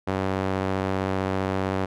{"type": "tone with band-pass filter", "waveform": "sawtooth", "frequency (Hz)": 95.4, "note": "G2", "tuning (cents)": -47, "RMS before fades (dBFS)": -26, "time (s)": [0.07, 1.86], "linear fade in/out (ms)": 10, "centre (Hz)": 660, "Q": 0.53, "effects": []}